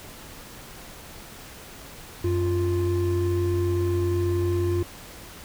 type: tone pair together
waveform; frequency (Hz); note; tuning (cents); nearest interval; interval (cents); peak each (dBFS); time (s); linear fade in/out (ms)
triangle; 92.49 / 349.2; F#2 / F4; 0 / 0; octave + major seventh; 2300; -22; 2.24-4.83; 5
effects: pink hiss -43 dBFS RMS until 5.44 s